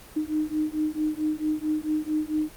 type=beating tone pair; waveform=sine; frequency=305.3 / 309.8 Hz; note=D#4 / D#4; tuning=-33 / -7 cents; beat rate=4.5 Hz; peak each=-27 dBFS; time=0.16-2.5 s; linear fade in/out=10 ms; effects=pink hiss -47 dBFS RMS until 2.56 s + Opus 24 kbps